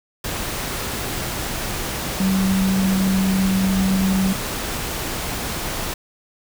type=tone in noise; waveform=sine; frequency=190.9 Hz; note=G3; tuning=46 cents flat; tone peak=-16 dBFS; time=2.2-4.33 s; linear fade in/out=5 ms; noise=pink; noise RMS=-26 dBFS; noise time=0.24-5.94 s; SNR=+7 dB; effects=none